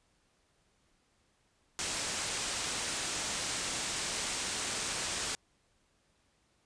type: low-pass noise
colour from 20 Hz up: white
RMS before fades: -36 dBFS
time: 1.79-5.35 s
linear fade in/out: 0 ms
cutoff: 9100 Hz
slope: 48 dB/octave
effects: pink hiss -72 dBFS RMS until 6.65 s + resampled to 22050 Hz